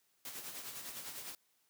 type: noise with tremolo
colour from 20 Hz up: white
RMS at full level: -44 dBFS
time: 0.25-1.35 s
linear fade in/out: 2 ms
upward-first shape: sine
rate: 9.9 Hz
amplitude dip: 50%
effects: white hiss -75 dBFS RMS until 1.69 s + high-pass 100 Hz 12 dB/octave